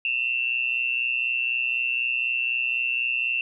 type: tone with amplitude modulation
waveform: sine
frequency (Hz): 2699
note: E7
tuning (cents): +40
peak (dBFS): -19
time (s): 0.05-3.41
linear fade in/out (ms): 2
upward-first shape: sine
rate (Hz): 124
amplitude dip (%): 75
effects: none